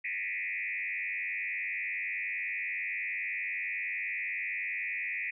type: tone with frequency modulation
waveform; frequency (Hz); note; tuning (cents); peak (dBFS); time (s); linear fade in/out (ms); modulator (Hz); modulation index
sine; 2206; C#7; -9; -32; 0.04-5.31; 10; 90.6; 3.6
effects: none